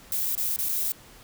violet noise with dropouts, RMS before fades -27 dBFS, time 0.12-0.92 s, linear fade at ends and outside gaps 1 ms, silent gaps 0.352-0.377 / 0.562-0.588 / 0.687-0.691 s, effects pink hiss -50 dBFS RMS until 1.23 s

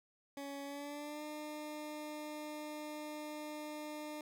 20% pulse tone with pitch glide, 280.1 to 301.9 Hz, C#4 to D4, +18 to +48 cents, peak -38 dBFS, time 0.37-4.21 s, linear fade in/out 2 ms, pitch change +130 cents, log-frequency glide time 0.64-1.23 s, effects none

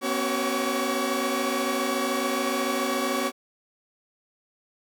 sawtooth tone cluster, 242.9 / 270 / 376.7 / 554 / 1139 Hz, B3 / C#4 / F#4 / C#5 / C#6, -29 / -45 / +31 / -1 / +47 cents, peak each -27 dBFS, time 0.01-3.32 s, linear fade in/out 50 ms, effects none

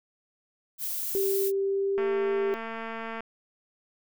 violet noise, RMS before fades -32 dBFS, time 0.78-1.52 s, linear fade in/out 50 ms
sine tone with pitch glide, 392 to 396.8 Hz, G4 to G4, 0 to +21 cents, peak -24 dBFS, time 1.15-2.54 s, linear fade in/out 0 ms, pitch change +21 cents, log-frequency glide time 1.62-2.27 s
click train, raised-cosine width 0.5 ms, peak -22 dBFS, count 278, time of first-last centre 1.98-3.206 s, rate 226 Hz
effects none

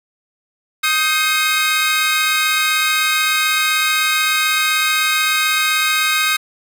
40% pulse tone cluster, 1250 / 1563 / 2133 / 2536 / 3777 Hz, D#6 / G6 / C7 / D#7 / A#7, +8 / -6 / +33 / +32 / +22 cents, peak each -20 dBFS, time 0.83-6.37 s, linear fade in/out 10 ms, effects none

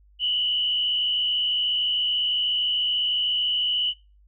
sine tone with frequency modulation, 2970 Hz, F#7, 6 cents sharp, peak -21 dBFS, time 0.19-3.94 s, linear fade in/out 50 ms, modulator 73.8 Hz, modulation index 1.2, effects noise-tail reverb RT60 0.3 s tail -24 dB re dry + added 50 Hz sine -53 dBFS peak until 4.27 s

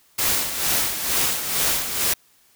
white noise with tremolo, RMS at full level -20 dBFS, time 0.18-2.14 s, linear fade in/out 10 ms, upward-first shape sine, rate 2.2 Hz, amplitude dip 60%, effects white hiss -58 dBFS RMS until 2.55 s

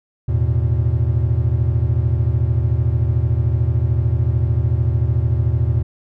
triangle chord, E suspended fourth, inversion none, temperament equal with one note detuned, 80.9 / 110 / 123.47 Hz, E2 / A2 / B2, -32 / 0 / 0 cents, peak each -17 dBFS, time 0.28-5.83 s, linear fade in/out 10 ms, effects none

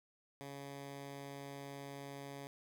10% pulse tone, 139.9 Hz, C#3, 16 cents sharp, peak -38 dBFS, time 0.41-2.47 s, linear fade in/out 0 ms, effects none

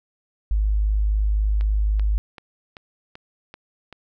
sine tone, 51.91 Hz, G#1, in tune, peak -17 dBFS, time 0.51-2.18 s, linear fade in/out 0 ms
click train, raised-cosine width 0.3 ms, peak -23 dBFS, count 7, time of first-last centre 1.61-3.927 s, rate 2.59 Hz
effects none

